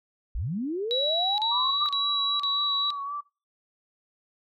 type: linear sweep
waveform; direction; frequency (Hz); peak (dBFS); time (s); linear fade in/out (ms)
sine; up; 38 to 1212; -27; 0.35-1.86; 0
type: tone bursts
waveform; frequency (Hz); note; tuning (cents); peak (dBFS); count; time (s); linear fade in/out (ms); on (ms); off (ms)
sine; 3900; B7; -23; -24; 4; 0.91-2.904; 0; 470; 38
type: tone with vibrato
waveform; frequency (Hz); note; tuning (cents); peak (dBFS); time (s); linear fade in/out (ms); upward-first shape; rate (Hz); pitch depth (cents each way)
sine; 1140; C#6; +48; -30; 1.51-3.21; 10; sine; 3.8; 41
effects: noise-tail reverb RT60 0.3 s tail -22 dB re dry